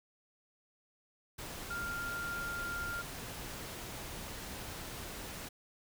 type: tone in noise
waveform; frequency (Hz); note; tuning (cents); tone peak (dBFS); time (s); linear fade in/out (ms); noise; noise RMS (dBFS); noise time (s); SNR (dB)
sine; 1396.9; F6; 0; -37; 1.7-3.02; 10; pink; -44; 1.38-5.49; +4
effects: none